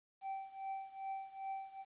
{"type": "tone with tremolo", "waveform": "triangle", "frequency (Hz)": 776, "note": "G5", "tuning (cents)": -18, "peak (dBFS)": -36, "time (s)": [0.21, 1.85], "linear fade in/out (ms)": 50, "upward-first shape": "triangle", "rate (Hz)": 2.5, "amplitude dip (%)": 90, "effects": ["resampled to 8000 Hz", "12-bit"]}